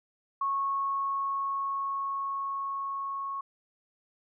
sine tone with level ramp, 1100 Hz, C#6, 14 cents flat, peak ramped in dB -26 to -32 dBFS, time 0.41-3.41 s, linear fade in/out 5 ms, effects none

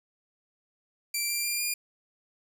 10% pulse tone with pitch steps, 2349 / 2371 / 2393 / 2415 Hz, D7 / D7 / D7 / D7, 0 / +16 / +32 / +48 cents, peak -19 dBFS, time 1.14-1.74 s, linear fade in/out 5 ms, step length 150 ms, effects none

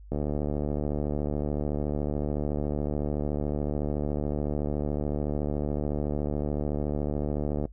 click train, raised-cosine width 2 ms, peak -16 dBFS, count 557, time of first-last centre 0.12-7.654 s, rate 73.8 Hz, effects noise-tail reverb RT60 0.1 s tail -21 dB re dry + added 50 Hz sine -44 dBFS peak until 7.72 s

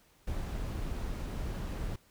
brown noise, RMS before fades -36 dBFS, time 0.27-1.96 s, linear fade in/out 5 ms, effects pink hiss -65 dBFS RMS until 2.1 s

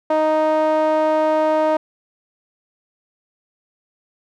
sawtooth tone with band-pass filter, 311.1 Hz, D#4, in tune, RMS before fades -17 dBFS, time 0.1-1.77 s, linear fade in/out 5 ms, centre 740 Hz, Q 3.9, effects none

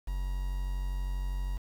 triangle tone with quantisation, 46.25 Hz, F#1, in tune, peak -28 dBFS, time 0.07-1.58 s, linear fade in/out 10 ms, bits 8, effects none

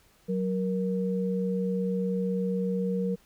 sine tone pair together, 185.99 / 470 Hz, F#3 / A#4, +9 / +14 cents, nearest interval octave + major third, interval 1605 cents, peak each -27 / -30 dBFS, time 0.28-3.16 s, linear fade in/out 20 ms, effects pink hiss -62 dBFS RMS until 3.25 s

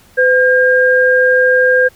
sine tone pair together, 507.1 / 1610 Hz, B4 / G6, +46 / +46 cents, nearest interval octave + minor sixth, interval 2000 cents, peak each -10 dBFS, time 0.17-1.89 s, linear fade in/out 20 ms, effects pink hiss -47 dBFS RMS until 1.95 s

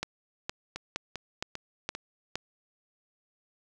two click trains, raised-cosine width 0.2 ms, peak -14 / -19 dBFS, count 6 / 4, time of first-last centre 0.03-2.356 / 0.76-1.95 s, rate 2.15 / 2.52 Hz, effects none

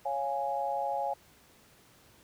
sine chord, Db major, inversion none, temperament equal, 554.4 / 698.5 / 830.6 Hz, Db5 / F5 / Ab5, 0 / 0 / 0 cents, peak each -35 / -35 / -32 dBFS, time 0.05-1.14 s, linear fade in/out 10 ms, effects pink hiss -60 dBFS RMS until 2.23 s + high-pass 60 Hz 12 dB/octave

